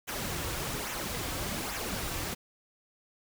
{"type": "noise with flanger", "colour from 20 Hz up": "pink", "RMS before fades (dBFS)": -35, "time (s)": [0.07, 2.35], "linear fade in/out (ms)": 20, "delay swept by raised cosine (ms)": [0.21, 4.91], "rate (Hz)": 1.2, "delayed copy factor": -0.55, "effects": []}